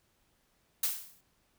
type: noise with exponential decay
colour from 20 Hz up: blue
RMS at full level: -27 dBFS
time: 0.83-1.21 s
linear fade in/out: 5 ms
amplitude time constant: 81 ms
effects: pink hiss -72 dBFS RMS until 1.58 s